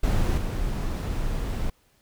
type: noise with level steps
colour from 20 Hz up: brown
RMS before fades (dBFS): -22 / -27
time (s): 0.03-1.7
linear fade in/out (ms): 5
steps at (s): 0.37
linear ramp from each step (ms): 10
effects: pink hiss -64 dBFS RMS until 2.01 s